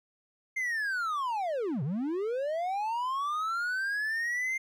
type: linear two-way sweep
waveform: triangle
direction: down then up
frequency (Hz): 2114 to 123.1 to 2114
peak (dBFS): -27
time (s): 0.56-4.58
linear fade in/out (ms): 10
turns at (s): 1.83
effects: none